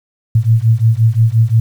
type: beating tone pair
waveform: sine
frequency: 110.2 / 115.9 Hz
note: A2 / A#2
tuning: +3 / -10 cents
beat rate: 5.7 Hz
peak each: -11 dBFS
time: 0.35-1.6 s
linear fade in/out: 5 ms
effects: 7-bit

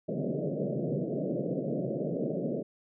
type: band-pass noise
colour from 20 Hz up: pink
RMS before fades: -32 dBFS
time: 0.08-2.63 s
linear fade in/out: 10 ms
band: 130 to 640 Hz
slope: 96 dB/octave
effects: none

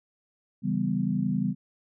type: chord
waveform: sine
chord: C# half-diminished seventh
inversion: none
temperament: equal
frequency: 138.59 / 164.81 / 196 / 246.9 Hz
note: C#3 / E3 / G3 / B3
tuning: 0 / 0 / 0 / 0 cents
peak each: -32 / -31 / -27 / -30 dBFS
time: 0.62-1.55 s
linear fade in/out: 50 ms
effects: none

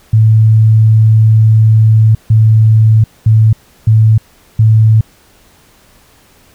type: tone bursts at uneven times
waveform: sine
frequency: 110 Hz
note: A2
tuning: in tune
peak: -3 dBFS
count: 5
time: 0.13-2.15 / 2.3-3.04 / 3.26-3.53 / 3.87-4.18 / 4.59-5.01 s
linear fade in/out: 5 ms
effects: pink hiss -46 dBFS RMS until 6.54 s

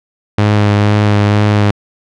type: tone with vibrato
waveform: sawtooth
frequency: 103.83 Hz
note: G#2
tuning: in tune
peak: -4 dBFS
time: 0.38-1.71 s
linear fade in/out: 5 ms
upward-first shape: sine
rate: 2.1 Hz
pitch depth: 16 cents each way
effects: low-pass 4000 Hz 12 dB/octave

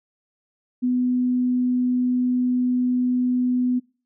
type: tone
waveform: sine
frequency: 249.5 Hz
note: B3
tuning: 18 cents sharp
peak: -18 dBFS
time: 0.82-3.8 s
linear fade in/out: 20 ms
effects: noise-tail reverb RT60 0.4 s tail -25 dB re dry

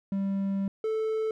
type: tone pair in turn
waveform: triangle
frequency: 196 / 438.9 Hz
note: G3 / A4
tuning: 0 / -4 cents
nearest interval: octave + major second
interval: 1396 cents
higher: second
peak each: -24 dBFS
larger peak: neither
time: 0.12-0.68 / 0.84-1.31 s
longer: first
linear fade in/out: 2 ms
effects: none

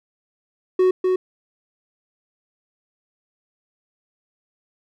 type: tone with echo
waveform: triangle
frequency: 370 Hz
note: F#4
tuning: in tune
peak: -11 dBFS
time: 0.79-0.91 s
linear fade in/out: 5 ms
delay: 250 ms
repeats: 1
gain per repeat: -3 dB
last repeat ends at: 1.16 s
effects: none

